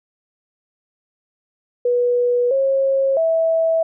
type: tone with pitch steps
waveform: sine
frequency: 487.6 / 541 / 653 Hz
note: B4 / C#5 / E5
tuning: -22 / -42 / -17 cents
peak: -14 dBFS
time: 1.85-3.83 s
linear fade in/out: 5 ms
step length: 660 ms
effects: none